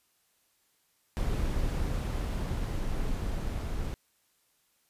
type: noise with level ramp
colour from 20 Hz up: brown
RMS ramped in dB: -29 to -33 dBFS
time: 1.17-3.94 s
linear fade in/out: 0 ms
effects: white hiss -71 dBFS RMS until 4.89 s + resampled to 32000 Hz